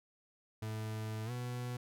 40% pulse tone with pitch glide, 109.1 to 123.17 Hz, A2 to B2, -14 to -4 cents, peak -37 dBFS, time 0.62-1.77 s, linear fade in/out 5 ms, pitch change +210 cents, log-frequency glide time 1.25-1.31 s, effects none

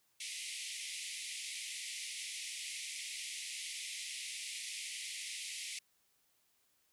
pink band-pass noise, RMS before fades -44 dBFS, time 0.2-5.79 s, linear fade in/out 5 ms, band 2000 to 11000 Hz, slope 96 dB/octave, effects white hiss -75 dBFS RMS until 6.92 s

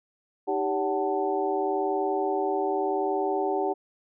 sine tone cluster, 312.9 / 393.7 / 569 / 750 / 881 Hz, D#4 / G4 / C#5 / F#5 / A5, +10 / +8 / +45 / +23 / +2 cents, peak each -33 / -27 / -34 / -29 / -33 dBFS, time 0.47-3.74 s, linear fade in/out 20 ms, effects none

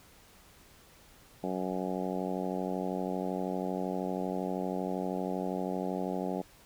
harmonic tone, 92.7 Hz, F#2, 4 cents sharp, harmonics 2 / 3 / 4 / 5 / 6 / 7 / 8 / 9, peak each -36 / -38 / -39 / -40 / -41 / -41 / -42 / -43 dBFS, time 1.43-6.42 s, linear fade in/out 10 ms, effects pink hiss -58 dBFS RMS until 6.65 s

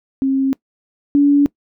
sine tone pair in turn, 268.7 / 285.7 Hz, C4 / D4, +46 / -48 cents, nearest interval minor second, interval 106 cents, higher second, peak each -13 / -8 dBFS, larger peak second, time 0.22-0.53 / 1.15-1.46 s, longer neither, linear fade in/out 0 ms, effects noise-tail reverb RT60 0.1 s tail -22 dB re dry

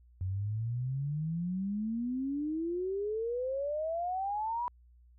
sine exponential sweep, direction up, 90.5 to 989 Hz, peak -31 dBFS, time 0.21-4.68 s, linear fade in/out 0 ms, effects added 60 Hz sine -57 dBFS peak until 5.18 s

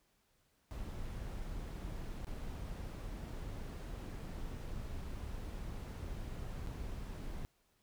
brown noise with dropouts, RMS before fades -43 dBFS, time 0.71-7.45 s, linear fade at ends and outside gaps 0 ms, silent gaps 2.245-2.269 / 6.664-6.672 s, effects pink hiss -75 dBFS RMS until 7.82 s

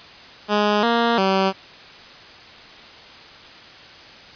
10% pulse tone with pitch steps, 208.2 / 233.8 / 192 Hz, G#3 / A#3 / G3, +5 / +5 / -36 cents, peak -8 dBFS, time 0.48-1.53 s, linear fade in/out 50 ms, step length 350 ms, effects white hiss -42 dBFS RMS until 4.35 s + resampled to 11025 Hz

